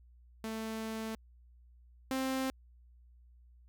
sawtooth tone pair in turn, 221.6 / 263.5 Hz, A3 / C4, +13 / +12 cents, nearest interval minor third, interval 299 cents, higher second, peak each -33 / -28 dBFS, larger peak second, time 0.44-1.15 / 2.11-2.5 s, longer first, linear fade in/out 0 ms, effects added 60 Hz sine -57 dBFS peak until 3.68 s

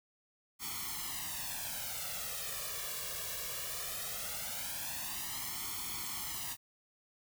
white noise with flanger, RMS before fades -40 dBFS, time 0.59-6.57 s, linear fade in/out 50 ms, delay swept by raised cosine 0.91 to 1.79 ms, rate 0.19 Hz, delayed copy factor +0.9, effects none

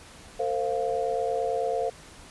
sine chord, Bb suspended second, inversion none, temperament equal with one note detuned, 454.2 / 523.3 / 698.5 Hz, Bb4 / C5 / F5, -45 / 0 / 0 cents, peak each -29 dBFS, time 0.39-1.9 s, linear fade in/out 10 ms, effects pink hiss -48 dBFS RMS until 2.3 s + resampled to 24000 Hz

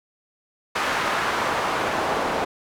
pink noise with band-pass filter sweep, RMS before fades -24 dBFS, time 0.75-2.45 s, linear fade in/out 10 ms, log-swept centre 1400 to 720 Hz, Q 1, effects none

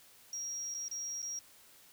sine tone with dropouts, 5650 Hz, F8, 19 cents sharp, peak -35 dBFS, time 0.33-1.39 s, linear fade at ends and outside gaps 1 ms, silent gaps 0.741-0.747 / 0.882-0.913 / 1.219-1.227 s, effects tanh soft clip ceiling -35 dBFS + white hiss -60 dBFS RMS until 1.92 s

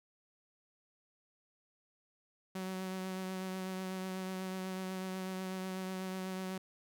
sawtooth tone with vibrato, 187.4 Hz, F#3, 22 cents sharp, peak -34 dBFS, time 2.55-6.58 s, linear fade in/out 5 ms, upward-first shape triangle, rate 8.1 Hz, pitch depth 19 cents each way, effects none

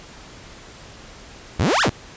sawtooth exponential two-way sweep, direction up then down, 65.3 to 1891 to 65.3 Hz, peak -12 dBFS, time 1.59-1.9 s, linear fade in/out 10 ms, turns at 1.82 s, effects pink hiss -42 dBFS RMS until 2.16 s + resampled to 16000 Hz

